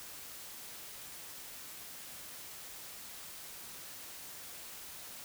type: silence
effects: white hiss -48 dBFS RMS until 5.24 s